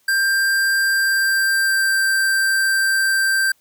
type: tone with pitch glide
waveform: square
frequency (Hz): 1584 to 1569.4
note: G6 to G6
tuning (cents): +18 to +2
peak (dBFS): -16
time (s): 0.08-3.52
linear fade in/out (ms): 5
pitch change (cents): -16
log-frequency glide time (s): 0.82-2.04
effects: white hiss -61 dBFS RMS until 3.6 s